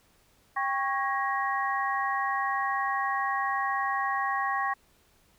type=tone cluster; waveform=sine; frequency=793 / 1105 / 1649 / 1888 Hz; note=G5 / C#6 / G#6 / A#6; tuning=+20 / -6 / -13 / +22 cents; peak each=-31 / -29 / -38 / -32 dBFS; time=0.56-4.74 s; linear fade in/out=10 ms; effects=pink hiss -64 dBFS RMS until 5.38 s